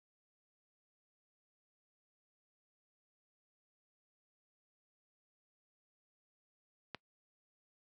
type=click; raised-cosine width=0.3 ms; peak=-25 dBFS; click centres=6.947 s; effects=noise-tail reverb RT60 0.1 s tail -24 dB re dry + high-pass 100 Hz 12 dB/octave